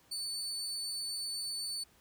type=tone; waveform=30% pulse; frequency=4496 Hz; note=C#8; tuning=24 cents sharp; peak=-33 dBFS; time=0.11-1.84 s; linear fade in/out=10 ms; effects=pink hiss -65 dBFS RMS until 2 s + high-pass 60 Hz 12 dB/octave